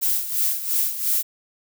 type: noise with tremolo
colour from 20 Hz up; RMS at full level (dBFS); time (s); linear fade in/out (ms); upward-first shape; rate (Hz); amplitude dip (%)
violet; -20; 0.01-1.23; 20; sine; 2.9; 70
effects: none